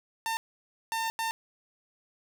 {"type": "tone bursts at uneven times", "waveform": "sawtooth", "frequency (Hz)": 903, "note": "A5", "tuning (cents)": 45, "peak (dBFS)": -25, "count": 3, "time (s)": [[0.26, 0.37], [0.92, 1.1], [1.19, 1.31]], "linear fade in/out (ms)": 0, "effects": []}